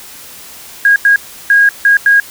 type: tone bursts at uneven times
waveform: sine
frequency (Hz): 1636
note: G#6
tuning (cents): -26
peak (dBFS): -4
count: 5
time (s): 0.85-0.96 / 1.05-1.16 / 1.5-1.69 / 1.85-1.97 / 2.06-2.2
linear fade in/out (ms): 2
effects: white hiss -33 dBFS RMS until 2.3 s